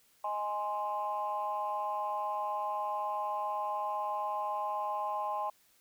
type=chord; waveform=sine; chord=Ab major; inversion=second; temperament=equal; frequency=622.3 / 830.6 / 1046.5 Hz; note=Eb5 / Ab5 / C6; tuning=0 / 0 / 0 cents; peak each=-39 / -34 / -35 dBFS; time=0.24-5.5 s; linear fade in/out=5 ms; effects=tanh soft clip ceiling -24 dBFS + white hiss -67 dBFS RMS until 5.8 s